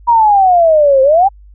sine exponential two-way sweep, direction down then up, 966 to 521 to 820 Hz, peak -5 dBFS, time 0.07-1.29 s, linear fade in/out 20 ms, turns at 1.02 s, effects added 50 Hz sine -36 dBFS peak until 1.54 s

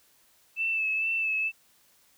sine tone with vibrato, 2632 Hz, E7, 3 cents flat, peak -25 dBFS, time 0.56-1.52 s, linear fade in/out 50 ms, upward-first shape sine, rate 2.2 Hz, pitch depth 31 cents each way, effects white hiss -63 dBFS RMS until 2.17 s

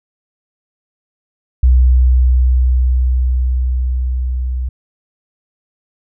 sine tone with level ramp, 63 Hz, B1, 35 cents sharp, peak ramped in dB -4 to -16 dBFS, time 1.63-4.69 s, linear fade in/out 5 ms, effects tanh soft clip ceiling -2 dBFS

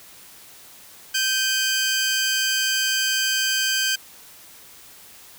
15% pulse tone pair together, 1560 / 2476 Hz, G6 / D#7, -9 / -9 cents, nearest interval minor sixth, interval 800 cents, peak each -14 / -20 dBFS, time 1.14-3.96 s, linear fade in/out 10 ms, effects white hiss -46 dBFS RMS until 5.38 s

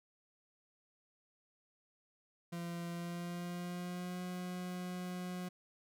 40% pulse tone with pitch glide, 171.4 to 180.55 Hz, F3 to F#3, -32 to -42 cents, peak -39 dBFS, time 2.52-5.49 s, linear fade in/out 10 ms, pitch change +90 cents, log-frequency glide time 2.91-4.22 s, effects none

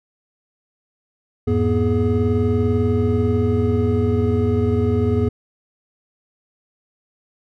triangle tone cluster, 86.8 / 107 / 242.2 / 420.8 Hz, F2 / A2 / B3 / G#4, -10 / -48 / -34 / +23 cents, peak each -19 dBFS, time 1.47-5.29 s, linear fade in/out 10 ms, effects none

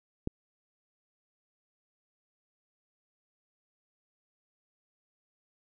click, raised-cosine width 3 ms, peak -18 dBFS, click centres 0.274 s, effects none

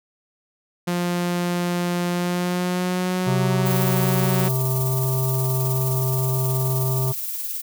sawtooth tone with pitch glide, 175.7 to 185.93 Hz, F3 to F#3, +11 to +9 cents, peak -17 dBFS, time 0.87-4.49 s, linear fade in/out 10 ms, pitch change +98 cents, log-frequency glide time 2.11-3.55 s
harmonic tone, 130.81 Hz, C3, in tune, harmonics 1 / 3 / 5 / 7 / 9, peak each -20 / -30 / -34 / -37 / -39 dBFS, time 3.26-7.13 s, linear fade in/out 20 ms
violet noise with tremolo, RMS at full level -27 dBFS, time 3.65-7.62 s, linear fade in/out 20 ms, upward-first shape sine, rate 19 Hz, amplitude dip 35%
effects none

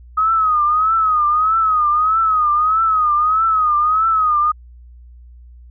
sine tone with vibrato, 1259 Hz, D#6, 20 cents sharp, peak -12 dBFS, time 0.17-4.52 s, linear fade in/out 10 ms, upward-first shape triangle, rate 1.6 Hz, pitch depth 110 cents each way, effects added 60 Hz sine -38 dBFS peak until 5.7 s

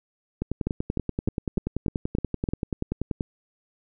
two click trains, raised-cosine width 3 ms, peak -13 / -12 dBFS, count 30 / 7, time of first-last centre 0.42-3.208 / 0.67-2.488 s, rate 10.4 / 3.3 Hz, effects none

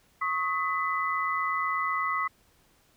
sine tone cluster, 1101 / 1269 / 2005 Hz, C#6 / D#6 / B6, -12 / +34 / +26 cents, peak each -29 / -31 / -31 dBFS, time 0.21-2.28 s, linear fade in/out 10 ms, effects pink hiss -64 dBFS RMS until 2.96 s

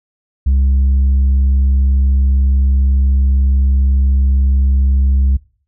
sine tone, 67 Hz, C2, 42 cents sharp, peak -6 dBFS, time 0.46-5.37 s, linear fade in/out 10 ms, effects noise-tail reverb RT60 0.5 s tail -24 dB re dry + tanh soft clip ceiling -8 dBFS

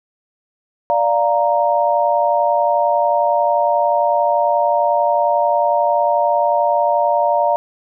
sine chord, Bb major, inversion first, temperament equal, 587.3 / 698.5 / 932.3 Hz, D5 / F5 / Bb5, 0 / 0 / 0 cents, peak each -17 dBFS, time 0.9-7.56 s, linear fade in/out 0 ms, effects none

